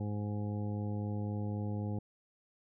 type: harmonic tone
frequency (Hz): 103.83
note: G#2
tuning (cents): 0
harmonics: 1 / 2 / 3 / 4 / 5 / 7 / 8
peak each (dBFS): -35 / -39 / -45 / -49 / -48 / -54 / -52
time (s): 0-1.99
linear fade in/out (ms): 5
effects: none